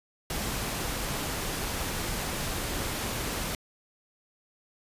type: noise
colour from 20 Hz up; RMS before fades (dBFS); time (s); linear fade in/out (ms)
pink; -32; 0.3-3.55; 2
effects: resampled to 32000 Hz